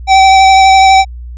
square tone with vibrato, 770 Hz, G5, 31 cents flat, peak -3 dBFS, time 0.07-1.05 s, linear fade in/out 50 ms, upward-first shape triangle, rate 12 Hz, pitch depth 18 cents each way, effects added 60 Hz sine -23 dBFS peak until 1.37 s + resampled to 16000 Hz

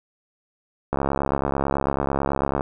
click train, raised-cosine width 1 ms, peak -8 dBFS, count 117, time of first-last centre 0.93-2.609 s, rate 69.1 Hz, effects none

